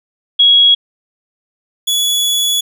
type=tone pair in turn; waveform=sine / sawtooth; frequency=3322 / 3398 Hz; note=G#7 / G#7; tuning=0 / +39 cents; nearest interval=unison; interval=39 cents; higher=second; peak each=-5 / -9 dBFS; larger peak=first; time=0.39-0.75 / 1.87-2.61 s; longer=second; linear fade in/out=10 ms; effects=none